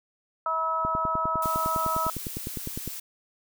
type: harmonic tone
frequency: 323.1 Hz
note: E4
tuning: 35 cents flat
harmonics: 2 / 3 / 4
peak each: -33 / -30 / -26 dBFS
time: 0.46-2.1 s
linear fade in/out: 2 ms
type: click train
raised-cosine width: 3 ms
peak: -20 dBFS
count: 21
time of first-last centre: 0.85-2.876 s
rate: 9.87 Hz
type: noise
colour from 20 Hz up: blue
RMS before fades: -37 dBFS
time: 1.42-3 s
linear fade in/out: 5 ms
effects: none